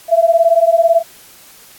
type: beating tone pair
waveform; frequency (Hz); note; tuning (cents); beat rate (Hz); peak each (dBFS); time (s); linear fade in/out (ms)
sine; 659.3 / 677.3; E5 / E5; 0 / +47; 18; -11; 0.08-1.03; 50
effects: white hiss -42 dBFS RMS until 1.78 s + AAC 64 kbps